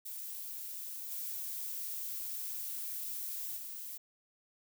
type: noise with level steps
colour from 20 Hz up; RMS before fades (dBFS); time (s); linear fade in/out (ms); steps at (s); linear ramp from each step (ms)
violet; -43 / -40 / -44; 0.05-3.98; 10; 1.1 / 3.56; 20
effects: none